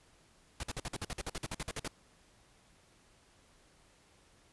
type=noise bursts; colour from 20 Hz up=pink; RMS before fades=-38 dBFS; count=16; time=0.6-1.878 s; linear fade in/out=2 ms; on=33 ms; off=50 ms; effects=pink hiss -65 dBFS RMS until 4.52 s + resampled to 24000 Hz